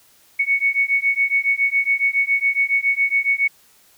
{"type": "beating tone pair", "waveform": "sine", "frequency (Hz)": [2217, 2224.2], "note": ["C#7", "C#7"], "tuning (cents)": [0, 5], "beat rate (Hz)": 7.2, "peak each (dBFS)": -19, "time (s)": [0.39, 3.48], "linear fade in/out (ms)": 10, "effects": ["white hiss -54 dBFS RMS until 3.97 s"]}